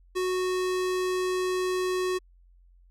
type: tone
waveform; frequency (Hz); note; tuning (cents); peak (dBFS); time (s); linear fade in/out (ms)
square; 368.2; F#4; -8; -26; 0.15-2.19; 20
effects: added 44 Hz sine -54 dBFS peak until 2.9 s + low-pass 11000 Hz 12 dB/octave